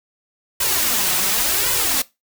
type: noise with flanger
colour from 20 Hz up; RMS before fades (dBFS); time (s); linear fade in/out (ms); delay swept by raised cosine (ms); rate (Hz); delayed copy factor
white; -19; 0.6-2.02; 5; 2 to 5.5; 0.9; +0.8
effects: noise-tail reverb RT60 0.2 s tail -19 dB re dry